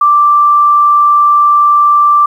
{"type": "tone", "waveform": "sine", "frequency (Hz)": 1174.7, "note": "D6", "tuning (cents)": 0, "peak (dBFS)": -4, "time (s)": [0.01, 2.26], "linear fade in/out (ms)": 5, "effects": ["7-bit"]}